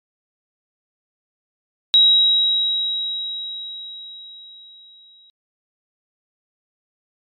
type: tone with exponential decay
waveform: sine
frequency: 3839 Hz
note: B7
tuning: 50 cents flat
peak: -8 dBFS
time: 1.94-5.3 s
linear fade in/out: 0 ms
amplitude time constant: 730 ms
effects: MP3 96 kbps